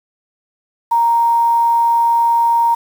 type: tone with quantisation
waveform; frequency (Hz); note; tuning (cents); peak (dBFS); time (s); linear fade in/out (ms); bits
sine; 932.3; A#5; 0; -10; 0.91-2.75; 10; 6
effects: none